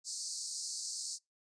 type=band-pass noise; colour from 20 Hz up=pink; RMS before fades=-41 dBFS; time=0.04-1.19 s; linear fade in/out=50 ms; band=4300 to 9200 Hz; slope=96 dB/octave; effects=noise-tail reverb RT60 0.2 s tail -26 dB re dry + resampled to 22050 Hz